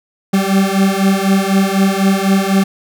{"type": "beating tone pair", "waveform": "40% pulse", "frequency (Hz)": [192.3, 196.3], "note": ["G3", "G3"], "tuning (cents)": [-33, 3], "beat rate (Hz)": 4, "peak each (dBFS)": -13, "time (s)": [0.33, 2.64], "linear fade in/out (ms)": 10, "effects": []}